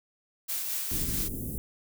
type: noise with tremolo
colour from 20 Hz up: blue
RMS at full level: -31 dBFS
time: 0.48-1.29 s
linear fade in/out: 20 ms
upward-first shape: sine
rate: 4.6 Hz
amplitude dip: 30%
type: band-stop noise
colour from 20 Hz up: pink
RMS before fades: -34 dBFS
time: 0.91-1.58 s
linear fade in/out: 0 ms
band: 360 to 11000 Hz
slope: 24 dB/octave
effects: none